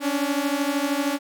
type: beating tone pair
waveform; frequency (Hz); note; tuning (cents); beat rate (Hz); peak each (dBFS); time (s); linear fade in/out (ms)
sawtooth; 277.2 / 290.2; C#4 / D4; 0 / -21; 13; -21; 0-1.19; 50
effects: none